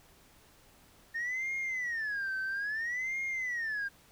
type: tone with vibrato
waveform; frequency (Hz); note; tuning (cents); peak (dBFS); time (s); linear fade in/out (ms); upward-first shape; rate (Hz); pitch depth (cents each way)
sine; 1814; A#6; -48; -30; 1.14-3.89; 20; sine; 0.6; 280
effects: tanh soft clip ceiling -30 dBFS + pink hiss -61 dBFS RMS until 4.11 s